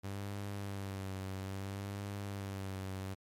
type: tone with vibrato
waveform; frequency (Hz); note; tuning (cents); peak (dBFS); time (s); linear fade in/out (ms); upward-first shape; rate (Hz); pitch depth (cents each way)
sawtooth; 98; G2; 0; -35; 0.03-3.15; 20; sine; 0.61; 48
effects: MP3 64 kbps